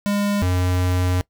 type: tone pair in turn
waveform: square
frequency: 203.4 / 90.6 Hz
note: G#3 / F#2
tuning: -36 / -36 cents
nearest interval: octave + major second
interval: 1400 cents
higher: first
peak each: -19 / -18 dBFS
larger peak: second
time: 0.06-0.42 / 0.42-1.21 s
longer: second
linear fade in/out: 0 ms
effects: noise-tail reverb RT60 0.1 s tail -21 dB re dry